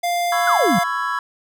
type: tone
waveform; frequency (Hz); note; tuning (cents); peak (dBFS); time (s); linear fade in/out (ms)
square; 698.5; F5; 0; -19; 0.03-0.84; 10
type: chord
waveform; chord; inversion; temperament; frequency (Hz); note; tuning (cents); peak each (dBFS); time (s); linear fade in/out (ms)
triangle; C# minor seventh; third; just; 997.9 / 1108.7 / 1330.5 / 1663.1; B5 / C#6 / E6 / G#6; +18 / 0 / +16 / +2; -24; 0.32-1.19; 2
type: exponential sweep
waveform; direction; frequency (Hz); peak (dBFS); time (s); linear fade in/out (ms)
sine; down; 1568 to 161.1; -16; 0.47-0.79; 5
effects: none